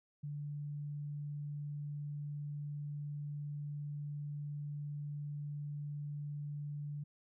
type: tone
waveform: sine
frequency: 146.2 Hz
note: D3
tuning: 7 cents flat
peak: -39 dBFS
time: 0.23-7.04 s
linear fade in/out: 10 ms
effects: none